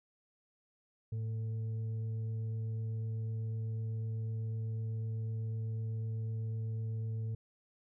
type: tone with frequency modulation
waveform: sine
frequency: 110 Hz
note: A2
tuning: in tune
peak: -34 dBFS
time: 1.12-7.35 s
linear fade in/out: 5 ms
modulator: 338 Hz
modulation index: 0.21
effects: none